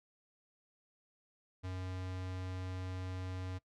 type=tone; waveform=square; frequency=92.5 Hz; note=F#2; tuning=in tune; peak=-40 dBFS; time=1.63-3.59 s; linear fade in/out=20 ms; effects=noise-tail reverb RT60 0.1 s tail -19 dB re dry + low-pass 6000 Hz 12 dB/octave